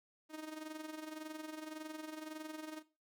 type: tone with amplitude modulation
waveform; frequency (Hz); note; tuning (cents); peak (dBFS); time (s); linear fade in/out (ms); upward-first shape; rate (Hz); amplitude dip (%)
sawtooth; 311.1; D#4; 0; -38; 0.29-2.83; 50; sine; 21.8; 70
effects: noise-tail reverb RT60 0.3 s tail -17 dB re dry